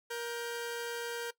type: tone pair together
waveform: sawtooth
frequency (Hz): 471.6 / 1568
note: A#4 / G6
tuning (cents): +20 / 0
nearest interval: octave + major sixth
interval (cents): 2080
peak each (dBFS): -33 / -39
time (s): 0.1-1.31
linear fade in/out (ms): 10
effects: noise-tail reverb RT60 0.1 s tail -19 dB re dry